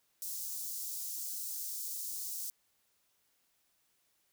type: high-pass noise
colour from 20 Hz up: white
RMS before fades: -40 dBFS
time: 0.22-2.5 s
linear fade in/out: 0 ms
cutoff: 5300 Hz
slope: 24 dB/octave
effects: white hiss -75 dBFS RMS until 4.32 s